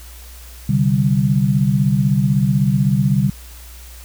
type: chord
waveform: sine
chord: C suspended second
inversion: none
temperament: equal with one note detuned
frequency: 130.81 / 146.83 / 194.53 Hz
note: C3 / D3 / G3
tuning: 0 / 0 / -13 cents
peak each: -17 dBFS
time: 0.69-3.3 s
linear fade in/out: 5 ms
effects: added 60 Hz sine -36 dBFS peak until 4.04 s + white hiss -42 dBFS RMS until 4.04 s